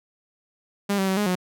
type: tone with pitch steps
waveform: sawtooth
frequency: 201.1 / 192.2 / 189.9 / 207.6 / 182 Hz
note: G3 / G3 / F#3 / G#3 / F#3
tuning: +44 / -34 / +45 / 0 / -28 cents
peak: -17 dBFS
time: 0.89-1.355 s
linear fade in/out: 10 ms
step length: 93 ms
effects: none